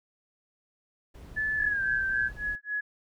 brown noise, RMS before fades -45 dBFS, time 1.14-2.56 s, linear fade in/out 10 ms
sine tone with pitch glide, 1735 to 1563.7 Hz, A6 to G6, -25 to -5 cents, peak -26 dBFS, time 1.36-2.29 s, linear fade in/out 20 ms, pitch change -180 cents, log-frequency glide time 1.65-1.83 s
sine tone with tremolo, 1686 Hz, G#6, 26 cents sharp, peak -27 dBFS, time 1.58-2.81 s, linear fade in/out 10 ms, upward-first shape sine, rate 3.6 Hz, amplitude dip 100%
effects none

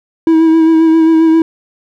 triangle tone with vibrato, 323.3 Hz, E4, 34 cents flat, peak -3 dBFS, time 0.27-1.42 s, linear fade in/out 2 ms, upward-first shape sine, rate 7.5 Hz, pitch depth 24 cents each way, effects none

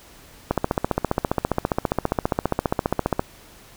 click train, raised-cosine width 1 ms, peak -5 dBFS, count 41, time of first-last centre 0.51-3.195 s, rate 14.9 Hz, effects pink hiss -48 dBFS RMS until 3.76 s

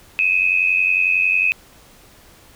sine tone pair together, 2499 / 2590 Hz, D#7 / E7, +7 / -31 cents, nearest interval minor second, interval 62 cents, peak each -17 dBFS, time 0.19-1.52 s, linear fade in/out 0 ms, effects pink hiss -48 dBFS RMS until 2.55 s

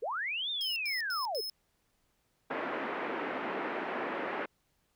sine linear two-way sweep, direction up then down, 387.4 to 3676 to 387.4 Hz, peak -32 dBFS, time 0.02-1.41 s, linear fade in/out 10 ms, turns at 0.5 s
45% pulse tone bursts, 5180 Hz, E8, 31 cents flat, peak -36 dBFS, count 4, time 0.61-1.498 s, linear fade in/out 0 ms, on 150 ms, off 96 ms
pink band-pass noise, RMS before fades -36 dBFS, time 2.5-4.46 s, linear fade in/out 10 ms, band 260 to 2200 Hz, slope 24 dB/octave
effects pink hiss -75 dBFS RMS until 4.95 s

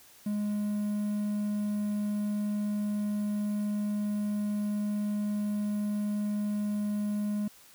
triangle tone with quantisation, 207.7 Hz, G#3, in tune, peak -26 dBFS, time 0.26-7.48 s, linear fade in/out 5 ms, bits 9, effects white hiss -56 dBFS RMS until 7.74 s

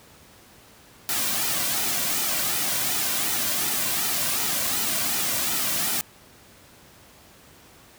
white noise with flanger, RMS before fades -25 dBFS, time 1.09-6.01 s, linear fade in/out 0 ms, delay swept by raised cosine 1.8 to 2.37 ms, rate 2.7 Hz, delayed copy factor -0.55, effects pink hiss -51 dBFS RMS until 7.98 s + high-pass 60 Hz 12 dB/octave

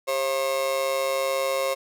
35% pulse tone with amplitude modulation, 538 Hz, C5, 48 cents sharp, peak -18 dBFS, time 0.07-1.75 s, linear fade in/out 20 ms, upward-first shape sine, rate 142 Hz, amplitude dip 70%, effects none

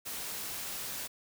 white noise, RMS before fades -39 dBFS, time 0.05-1.08 s, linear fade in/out 20 ms, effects none

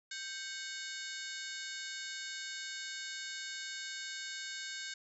harmonic tone with a mistuned harmonic, 736 Hz, F#5, 9 cents flat, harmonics 2 / 3 / 4 / 5 / 6 / 7 / 8 / 9 / 10, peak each -45 / -50 / -53 / -47 / -48 / -51 / -57 / -51 / -51 dBFS, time 0.11-4.94 s, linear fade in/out 5 ms, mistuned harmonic 2, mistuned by +110 cents, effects none

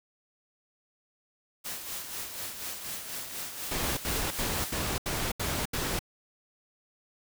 white noise with tremolo, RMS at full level -36 dBFS, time 1.64-4.78 s, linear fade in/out 20 ms, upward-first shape sine, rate 4.1 Hz, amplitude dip 50%
pink noise bursts, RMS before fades -31 dBFS, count 7, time 3.71-5.992 s, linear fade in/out 5 ms, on 260 ms, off 77 ms
effects none

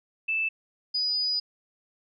sine tone pair in turn, 2637 / 4948 Hz, E7 / D#8, 0 / -10 cents, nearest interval major seventh, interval 1090 cents, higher second, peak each -24 dBFS, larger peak neither, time 0.28-0.49 / 0.94-1.4 s, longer second, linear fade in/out 10 ms, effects none

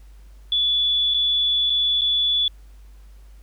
sine tone with dropouts, 3441 Hz, A7, 39 cents flat, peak -17 dBFS, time 0.52-2.48 s, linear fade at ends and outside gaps 2 ms, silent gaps 1.139-1.144 / 1.698-1.702 / 2.011-2.017 s, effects added 50 Hz sine -42 dBFS peak until 3.42 s + pink hiss -60 dBFS RMS until 3.42 s

